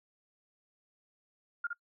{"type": "tone with echo", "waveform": "sine", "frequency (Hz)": 1410, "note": "F6", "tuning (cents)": 16, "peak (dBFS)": -30, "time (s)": [1.64, 1.67], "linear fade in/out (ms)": 5, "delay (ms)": 62, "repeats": 1, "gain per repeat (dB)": -4, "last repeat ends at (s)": 1.732, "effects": ["noise-tail reverb RT60 0.1 s tail -25 dB re dry"]}